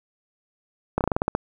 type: slowing click train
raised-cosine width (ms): 1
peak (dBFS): -7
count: 9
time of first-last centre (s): 0.98-1.351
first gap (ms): 28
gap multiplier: 1.14
effects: 8-bit